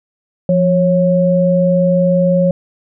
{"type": "tone pair together", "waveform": "sine", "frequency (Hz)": [174.61, 548.6], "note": ["F3", "C#5"], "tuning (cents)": [0, -18], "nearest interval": "octave + minor sixth", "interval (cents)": 1982, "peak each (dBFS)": -12, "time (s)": [0.49, 2.51], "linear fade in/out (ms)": 2, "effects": []}